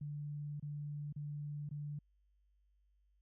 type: tone with dropouts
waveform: sine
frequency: 146.8 Hz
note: D3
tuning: in tune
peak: -40 dBFS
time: 0.01-1.99 s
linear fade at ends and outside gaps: 5 ms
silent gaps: 0.598-0.625 / 1.126-1.161 / 1.691-1.711 s
effects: added 50 Hz sine -70 dBFS peak until 3.21 s